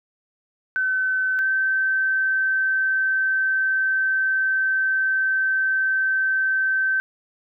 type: tone pair in turn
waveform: sine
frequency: 1524 / 1546.2 Hz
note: G6 / G6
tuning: -49 / -24 cents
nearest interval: unison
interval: 25 cents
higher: second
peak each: -19 / -18 dBFS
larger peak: second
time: 0.76-1.39 / 1.39-7 s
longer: second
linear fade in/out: 0 ms
effects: none